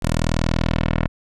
10% pulse tone with low-pass filter sweep, 40.54 Hz, E1, 28 cents flat, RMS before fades -20 dBFS, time 0.02-1.08 s, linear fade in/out 10 ms, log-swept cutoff 11000 to 2100 Hz, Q 1.2, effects none

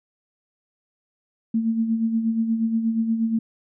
sine tone with tremolo, 225.7 Hz, A3, 44 cents sharp, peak -17 dBFS, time 1.54-3.39 s, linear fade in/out 5 ms, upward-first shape sine, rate 8.4 Hz, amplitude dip 55%, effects none

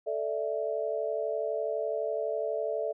sine chord, A suspended fourth, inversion none, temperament equal, 440 / 587.3 / 659.3 Hz, A4 / D5 / E5, 0 / 0 / 0 cents, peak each -33 dBFS, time 0.06-2.93 s, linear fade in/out 20 ms, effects none

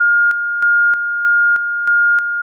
sine tone with tremolo, 1417 Hz, F6, 25 cents sharp, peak -9 dBFS, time 0-2.42 s, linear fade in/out 10 ms, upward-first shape square, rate 1.6 Hz, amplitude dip 55%, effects none

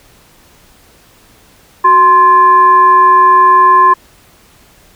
sine tone with frequency modulation, 1046.5 Hz, C6, in tune, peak -3 dBFS, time 1.84-3.94 s, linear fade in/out 10 ms, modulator 675 Hz, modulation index 0.36, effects pink hiss -45 dBFS RMS until 4.95 s

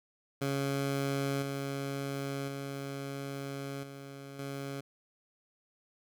15% pulse tone with level steps, 138.59 Hz, C#3, in tune, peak -24 / -28 / -31 / -38 / -31 dBFS, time 0.41-4.81 s, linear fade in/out 10 ms, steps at 1.42 / 2.48 / 3.83 / 4.39 s, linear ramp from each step 2 ms, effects none

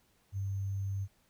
sine tone with sample-and-hold, 97.9 Hz, G2, 2 cents flat, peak -32 dBFS, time 0.32-1.08 s, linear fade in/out 50 ms, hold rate 6300 Hz, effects pink hiss -70 dBFS RMS until 1.29 s

